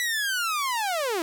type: linear sweep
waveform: sawtooth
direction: down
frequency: 1975.5 to 311.3 Hz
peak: -21 dBFS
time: 0-1.22 s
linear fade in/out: 0 ms
effects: none